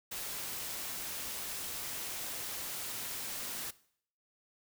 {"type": "noise", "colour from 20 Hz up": "white", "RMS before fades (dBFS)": -40, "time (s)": [0.11, 3.71], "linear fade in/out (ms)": 10, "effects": ["noise-tail reverb RT60 0.6 s tail -19 dB re dry"]}